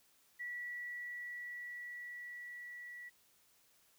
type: tone with level ramp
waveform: sine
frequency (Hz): 1945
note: B6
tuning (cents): -27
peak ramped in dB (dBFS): -40 to -47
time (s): 0.39-3.1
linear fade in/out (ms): 20
effects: white hiss -70 dBFS RMS until 3.98 s